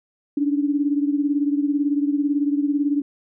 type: beating tone pair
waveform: sine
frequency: 285 / 303 Hz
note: C#4 / D#4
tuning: +48 / -46 cents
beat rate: 18 Hz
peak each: -19 / -24 dBFS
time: 0.37-3.02 s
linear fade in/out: 5 ms
effects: none